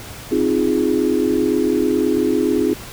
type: chord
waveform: sine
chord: F minor seventh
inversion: second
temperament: equal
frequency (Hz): 261.6 / 311.1 / 349.2 / 415.3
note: C4 / Eb4 / F4 / Ab4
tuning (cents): 0 / 0 / 0 / 0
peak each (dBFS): -20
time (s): 0.31-2.74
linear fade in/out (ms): 10
effects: added 114 Hz sine -42 dBFS peak until 2.92 s + pink hiss -35 dBFS RMS until 2.92 s